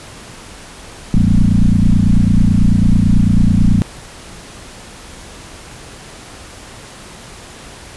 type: tone with frequency modulation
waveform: sine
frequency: 103.83 Hz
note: G#2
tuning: in tune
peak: -7 dBFS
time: 1.14-3.82 s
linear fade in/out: 0 ms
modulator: 29.1 Hz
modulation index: 4.4
effects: pink hiss -35 dBFS RMS until 7.96 s + resampled to 24000 Hz